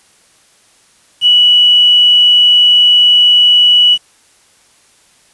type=tone with quantisation; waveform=sine; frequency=2943 Hz; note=F#7; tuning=10 cents flat; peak=-4 dBFS; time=1.21-3.98 s; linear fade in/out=50 ms; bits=5; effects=white hiss -49 dBFS RMS until 5.33 s + resampled to 24000 Hz